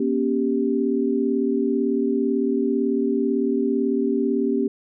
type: chord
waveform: sine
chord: G diminished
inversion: first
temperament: equal with one note detuned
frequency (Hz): 239.2 / 277.2 / 392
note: Bb3 / Db4 / G4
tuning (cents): +45 / 0 / 0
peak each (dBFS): -23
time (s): 0-4.68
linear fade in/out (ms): 5
effects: none